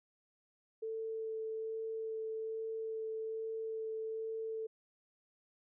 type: tone with vibrato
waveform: sine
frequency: 443.5 Hz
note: A4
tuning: 14 cents sharp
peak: -37 dBFS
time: 0.82-4.67 s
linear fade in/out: 10 ms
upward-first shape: sine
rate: 1.2 Hz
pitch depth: 8 cents each way
effects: none